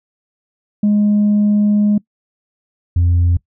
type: tone pair in turn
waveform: sine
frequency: 207.7 / 86.85 Hz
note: G#3 / F2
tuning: 0 / -9 cents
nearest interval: octave + minor third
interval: 1509 cents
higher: first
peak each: -8 dBFS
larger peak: neither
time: 0.83-1.98 / 2.96-3.37 s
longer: first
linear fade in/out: 5 ms
effects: noise-tail reverb RT60 0.1 s tail -23 dB re dry + tanh soft clip ceiling -8 dBFS